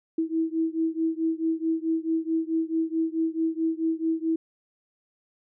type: beating tone pair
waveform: sine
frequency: 322.5 / 327.1 Hz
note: E4 / E4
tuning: -38 / -13 cents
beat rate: 4.6 Hz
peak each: -26 / -27 dBFS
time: 0.18-4.36 s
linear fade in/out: 5 ms
effects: none

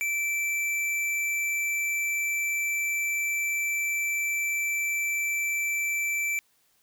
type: tone with tanh clipping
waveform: sine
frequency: 2331 Hz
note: D7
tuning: 14 cents flat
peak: -27 dBFS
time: 0.01-6.39 s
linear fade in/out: 0 ms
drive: 17 dB
effects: white hiss -67 dBFS RMS until 6.82 s

